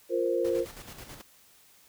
sine chord, F suspended fourth, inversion none, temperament just, 349.2 / 465.6 / 523.8 Hz, F4 / Bb4 / C5, 0 / -2 / +2 cents, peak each -29 dBFS, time 0.09-0.66 s, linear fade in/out 50 ms
pink noise with tremolo, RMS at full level -44 dBFS, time 0.44-1.22 s, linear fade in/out 10 ms, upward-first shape square, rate 9.2 Hz, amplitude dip 50%
effects white hiss -59 dBFS RMS until 1.88 s

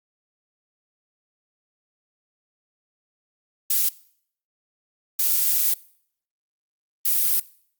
violet noise bursts at uneven times, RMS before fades -20 dBFS, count 3, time 3.7-3.89 / 5.19-5.74 / 7.05-7.4 s, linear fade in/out 5 ms, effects noise-tail reverb RT60 0.6 s tail -21 dB re dry + Opus 48 kbps

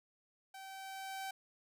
sawtooth tone with level ramp, 772 Hz, G5, 27 cents flat, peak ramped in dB -45 to -36 dBFS, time 0.54-1.31 s, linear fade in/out 5 ms, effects none

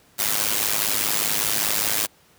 white noise with amplitude modulation, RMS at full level -19 dBFS, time 0.18-2.07 s, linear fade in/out 20 ms, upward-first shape sine, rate 105 Hz, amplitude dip 85%, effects pink hiss -56 dBFS RMS until 2.38 s + high-pass 80 Hz 12 dB/octave

